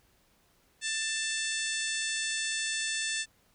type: harmonic tone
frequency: 886 Hz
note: A5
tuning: 12 cents sharp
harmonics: 2 / 3 / 4 / 5 / 6 / 7 / 8 / 9 / 10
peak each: -35 / -38 / -37 / -41 / -42 / -41 / -42 / -39 / -42 dBFS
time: 0.81-3.26 s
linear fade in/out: 50 ms
effects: pink hiss -67 dBFS RMS until 3.54 s